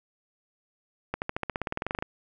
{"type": "accelerating click train", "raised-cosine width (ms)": 0.5, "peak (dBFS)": -14, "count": 17, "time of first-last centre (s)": [1.14, 2.025], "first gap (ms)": 79, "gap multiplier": 0.95, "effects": []}